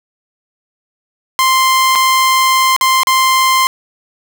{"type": "tone with dropouts", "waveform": "sawtooth", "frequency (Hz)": 1046.5, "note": "C6", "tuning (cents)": 0, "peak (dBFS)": -5, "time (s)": [1.39, 3.67], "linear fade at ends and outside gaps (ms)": 0, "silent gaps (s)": [[1.953, 1.957], [2.764, 2.811], [3.033, 3.071]], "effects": []}